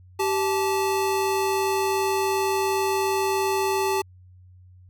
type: tone pair together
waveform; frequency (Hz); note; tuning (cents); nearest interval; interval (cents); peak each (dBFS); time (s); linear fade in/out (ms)
square; 387.8 / 870.6; G4 / A5; -19 / -19; octave + major second; 1400; -24 / -26; 0.19-4.02; 10
effects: added 91 Hz sine -47 dBFS peak until 4.89 s